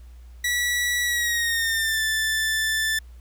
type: tone with pitch glide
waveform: sawtooth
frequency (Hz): 1944 to 1762.2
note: B6 to A6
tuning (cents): -28 to +2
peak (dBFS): -18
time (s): 0.44-2.99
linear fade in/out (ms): 5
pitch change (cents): -170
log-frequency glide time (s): 1.03-2.02
effects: added 60 Hz sine -41 dBFS peak until 3.2 s + pink hiss -61 dBFS RMS until 3.2 s